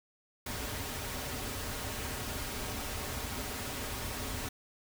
pink noise with comb filter, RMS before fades -38 dBFS, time 0.46-4.49 s, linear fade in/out 5 ms, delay 5.9 ms, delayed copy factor -0.5, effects none

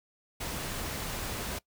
pink noise, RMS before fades -36 dBFS, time 0.4-1.59 s, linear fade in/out 10 ms, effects noise-tail reverb RT60 0.1 s tail -21 dB re dry

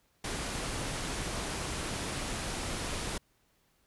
pink low-pass noise, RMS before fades -36 dBFS, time 0.24-3.18 s, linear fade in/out 5 ms, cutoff 11000 Hz, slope 96 dB/octave, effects pink hiss -71 dBFS RMS until 3.86 s

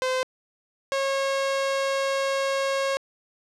sawtooth tone pair in turn, 515 / 544.9 Hz, C5 / C#5, -28 / -30 cents, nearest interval minor second, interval 98 cents, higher second, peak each -19 dBFS, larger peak neither, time 0.02-0.23 / 0.92-2.97 s, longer second, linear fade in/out 0 ms, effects low-pass 7000 Hz 12 dB/octave

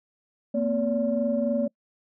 sine tone cluster, 230.3 / 253.9 / 572 Hz, A#3 / B3 / D5, -21 / +48 / -46 cents, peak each -25 / -29 / -25 dBFS, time 0.54-1.68 s, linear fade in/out 10 ms, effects noise-tail reverb RT60 0.1 s tail -26 dB re dry + tanh soft clip ceiling -13 dBFS

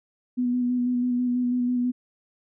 sine tone with vibrato, 246.7 Hz, B3, 2 cents flat, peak -21 dBFS, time 0.37-1.92 s, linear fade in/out 20 ms, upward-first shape square, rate 6.1 Hz, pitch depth 16 cents each way, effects none

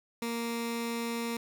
15% pulse tone with notch filter, 233.1 Hz, A#3, in tune, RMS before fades -34 dBFS, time 0.22-1.37 s, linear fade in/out 2 ms, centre 660 Hz, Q 1.5, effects none

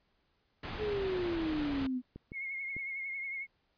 pink low-pass noise, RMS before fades -41 dBFS, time 0.63-1.87 s, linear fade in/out 5 ms, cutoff 4000 Hz, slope 24 dB/octave
sine exponential sweep, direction down, 435.7 to 246.9 Hz, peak -31 dBFS, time 0.78-2.02 s, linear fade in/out 50 ms
clicks, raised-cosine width 3 ms, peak -32 dBFS, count 3, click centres 2.16 / 2.319 / 2.766 s
sine tone with vibrato, 2162 Hz, C#7, 44 cents flat, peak -36 dBFS, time 2.32-3.47 s, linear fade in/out 50 ms, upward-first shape triangle, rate 11 Hz, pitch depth 51 cents each way
effects pink hiss -75 dBFS RMS until 3.77 s + resampled to 11025 Hz

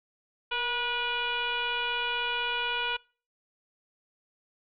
sine tone with frequency modulation, 1946 Hz, B6, 26 cents flat, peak -27 dBFS, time 0.51-2.97 s, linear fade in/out 10 ms, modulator 491 Hz, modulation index 2.6, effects noise-tail reverb RT60 0.4 s tail -25 dB re dry

